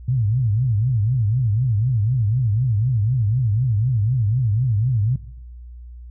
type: tone with vibrato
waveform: sine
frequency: 115.6 Hz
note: A#2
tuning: 14 cents flat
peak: -16 dBFS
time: 0.08-5.16 s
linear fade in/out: 5 ms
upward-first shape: triangle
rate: 4 Hz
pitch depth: 290 cents each way
effects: noise-tail reverb RT60 0.9 s tail -20 dB re dry + added 60 Hz sine -35 dBFS peak until 6.1 s